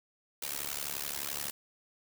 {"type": "noise with amplitude modulation", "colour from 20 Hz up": "white", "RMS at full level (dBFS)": -33, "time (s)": [0.42, 1.51], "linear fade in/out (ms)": 5, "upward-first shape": "sine", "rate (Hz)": 71.7, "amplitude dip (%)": 100, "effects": []}